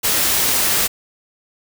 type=noise; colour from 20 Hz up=white; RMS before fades=-17 dBFS; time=0.03-0.88 s; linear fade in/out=20 ms; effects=none